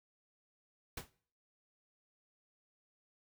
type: noise with exponential decay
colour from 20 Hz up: pink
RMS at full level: -38 dBFS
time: 0.97-1.1 s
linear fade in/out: 5 ms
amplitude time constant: 28 ms
effects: noise-tail reverb RT60 0.5 s tail -20 dB re dry